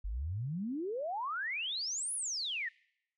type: exponential two-way sweep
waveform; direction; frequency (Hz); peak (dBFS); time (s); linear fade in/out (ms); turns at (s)
sine; up then down; 44.47 to 10710 to 1757; -34; 0.04-2.69; 10; 2.14
effects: noise-tail reverb RT60 0.8 s tail -25 dB re dry